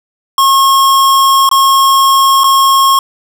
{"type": "tone with dropouts", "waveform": "square", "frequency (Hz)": 1084, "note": "C#6", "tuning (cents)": -39, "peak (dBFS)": -6, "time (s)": [0.38, 2.99], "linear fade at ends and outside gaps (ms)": 2, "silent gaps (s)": [[1.491, 1.513], [2.436, 2.441]], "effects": []}